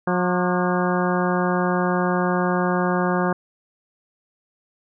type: harmonic tone with a mistuned harmonic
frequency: 180 Hz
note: F#3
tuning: 47 cents flat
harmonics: 1 / 2 / 3 / 4 / 5 / 6 / 7 / 8 / 9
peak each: -22 / -25 / -27 / -28 / -29 / -30 / -30 / -31 / -32 dBFS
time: 0.07-3.33 s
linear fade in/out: 5 ms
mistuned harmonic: 7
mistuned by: -76 cents
effects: none